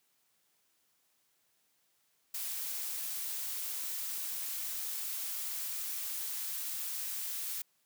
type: noise with high-pass filter sweep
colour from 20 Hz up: blue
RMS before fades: -38 dBFS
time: 2.34-7.62 s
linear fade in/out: 5 ms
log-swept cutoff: 240 to 940 Hz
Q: 0.75
effects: white hiss -74 dBFS RMS until 7.85 s + high-pass 100 Hz 12 dB/octave